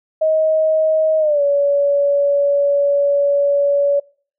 sine tone with pitch glide, 630 to 567.8 Hz, D#5 to C#5, +21 to +41 cents, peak -12 dBFS, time 0.21-4 s, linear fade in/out 10 ms, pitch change -180 cents, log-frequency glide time 1.19-1.42 s, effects noise-tail reverb RT60 0.5 s tail -26 dB re dry

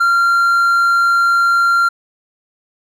triangle tone, 1382 Hz, F6, 19 cents flat, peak -8 dBFS, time 0-1.89 s, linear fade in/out 10 ms, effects none

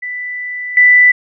sine tone with level steps, 1984 Hz, B6, 7 cents sharp, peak -20 / -4 dBFS, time 0.02-1.12 s, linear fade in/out 10 ms, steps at 0.77 s, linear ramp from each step 2 ms, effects none

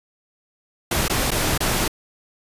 pink noise with dropouts, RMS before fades -21 dBFS, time 0.91-1.88 s, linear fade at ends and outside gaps 5 ms, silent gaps 1.082-1.097 / 1.307-1.315 / 1.578-1.604 s, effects resampled to 32000 Hz

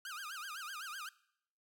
sawtooth tone with vibrato, 1396.9 Hz, F6, in tune, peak -39 dBFS, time 0.05-1.09 s, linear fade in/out 2 ms, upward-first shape sine, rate 7.9 Hz, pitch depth 260 cents each way, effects noise-tail reverb RT60 0.7 s tail -20 dB re dry

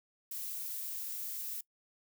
violet noise, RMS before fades -40 dBFS, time 0.31-1.61 s, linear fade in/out 5 ms, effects noise-tail reverb RT60 0.1 s tail -22 dB re dry

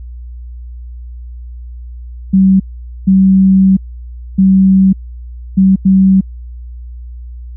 sine tone bursts at uneven times, 191 Hz, G3, 45 cents flat, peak -4 dBFS, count 5, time 2.33-2.6 / 3.07-3.77 / 4.38-4.93 / 5.57-5.76 / 5.85-6.21 s, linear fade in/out 10 ms, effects added 60 Hz sine -25 dBFS peak until 7.56 s

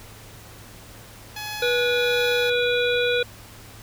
10% pulse tone with tremolo, 845 Hz, G#5, 30 cents sharp, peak -21 dBFS, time 1.36-2.5 s, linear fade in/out 5 ms, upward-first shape triangle, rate 1.4 Hz, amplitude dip 45%
harmonic tone, 486.9 Hz, B4, 25 cents flat, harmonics 1 / 3 / 5 / 7 / 8, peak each -21 / -26 / -28 / -29 / -30 dBFS, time 1.62-3.23 s, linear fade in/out 5 ms
effects added 107 Hz sine -47 dBFS peak until 3.82 s + pink hiss -45 dBFS RMS until 3.82 s

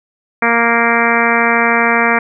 harmonic tone, 233.1 Hz, A#3, in tune, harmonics 1 / 2 / 3 / 4 / 5 / 6 / 7 / 8 / 9 / 10, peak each -19 / -19 / -19 / -19 / -19 / -19 / -19 / -19 / -19 / -19 dBFS, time 0.42-2.19 s, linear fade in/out 5 ms, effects none

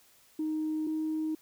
sine tone pair in turn, 311.1 / 313.3 Hz, D#4 / D#4, 0 / +12 cents, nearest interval unison, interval 12 cents, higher second, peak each -28 dBFS, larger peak neither, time 0.39-0.87 / 0.87-1.35 s, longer neither, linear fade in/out 5 ms, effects tanh soft clip ceiling -25 dBFS + white hiss -62 dBFS RMS until 1.41 s

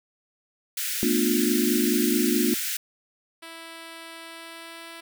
white high-pass noise, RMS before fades -29 dBFS, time 0.77-2.77 s, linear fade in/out 5 ms, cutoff 1400 Hz, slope 96 dB/octave
sine chord, B half-diminished seventh, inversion third, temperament just, 222.2 / 246.9 / 296.3 / 355.6 Hz, A3 / B3 / D4 / F4, +17 / 0 / +15 / +31 cents, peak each -26 dBFS, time 1.03-2.54 s, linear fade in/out 0 ms
5% pulse tone with pitch glide, 329.6 to 332.3 Hz, E4 to E4, 0 to +14 cents, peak -28 dBFS, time 3.42-5.01 s, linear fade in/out 10 ms, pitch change +14 cents, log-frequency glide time 4.18-4.89 s
effects none

